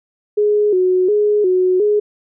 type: tone with vibrato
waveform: sine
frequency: 392 Hz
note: G4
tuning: in tune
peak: -11 dBFS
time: 0.37-2 s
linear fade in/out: 10 ms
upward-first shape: square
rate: 1.4 Hz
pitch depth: 110 cents each way
effects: none